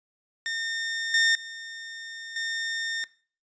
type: tone with level steps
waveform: sawtooth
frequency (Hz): 1820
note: A#6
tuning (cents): -42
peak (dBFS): -24 / -15 / -33 / -24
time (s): 0.46-3.04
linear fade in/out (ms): 0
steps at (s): 1.14 / 1.35 / 2.36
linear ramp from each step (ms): 2
effects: noise-tail reverb RT60 0.4 s tail -19 dB re dry + resampled to 16000 Hz